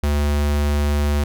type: tone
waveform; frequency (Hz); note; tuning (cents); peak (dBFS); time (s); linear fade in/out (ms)
square; 73; D2; -10; -17; 0.03-1.24; 5
effects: none